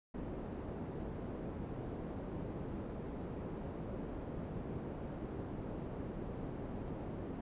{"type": "low-pass noise", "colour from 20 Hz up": "white", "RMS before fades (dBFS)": -43, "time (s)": [0.14, 7.41], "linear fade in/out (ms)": 5, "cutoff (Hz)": 360, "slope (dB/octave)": 12, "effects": ["resampled to 8000 Hz"]}